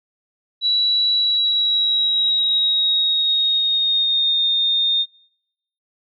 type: tone with pitch glide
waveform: sine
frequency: 3923 to 3660 Hz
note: B7 to A#7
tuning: -12 to -32 cents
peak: -15 dBFS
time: 0.61-5.06 s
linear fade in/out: 50 ms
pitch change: -120 cents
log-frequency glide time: 1.13-4.47 s
effects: noise-tail reverb RT60 0.8 s tail -24 dB re dry